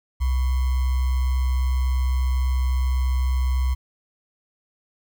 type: tone with sample-and-hold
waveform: sine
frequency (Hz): 64.1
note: C2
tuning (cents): -35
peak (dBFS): -18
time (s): 0.2-3.75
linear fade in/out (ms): 20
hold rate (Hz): 1050
effects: none